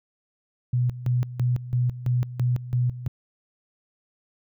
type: tone with tremolo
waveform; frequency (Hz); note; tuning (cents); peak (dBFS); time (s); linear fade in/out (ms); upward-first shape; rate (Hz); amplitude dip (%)
sine; 123.47; B2; 0; -19; 0.73-3.08; 5; square; 3; 80
effects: none